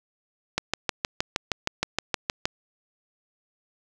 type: click train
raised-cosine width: 0.2 ms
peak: -6 dBFS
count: 13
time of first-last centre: 0.58-2.455 s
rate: 6.4 Hz
effects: none